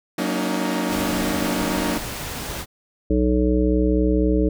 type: chord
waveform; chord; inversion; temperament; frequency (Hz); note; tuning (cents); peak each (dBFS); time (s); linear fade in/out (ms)
sawtooth; D# minor seventh; first; equal with one note detuned; 185 / 233.1 / 283.7 / 311.1; F#3 / A#3 / C#4 / D#4; 0 / 0 / +40 / 0; -23; 0.18-1.98; 5
type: noise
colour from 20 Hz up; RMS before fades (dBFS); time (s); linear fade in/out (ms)
pink; -30; 0.88-2.66; 50
type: harmonic tone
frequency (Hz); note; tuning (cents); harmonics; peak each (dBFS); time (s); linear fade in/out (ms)
62; B1; +7; 1 / 3 / 5 / 7 / 9; -20 / -24 / -20 / -23 / -28; 3.1-4.49; 5
effects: none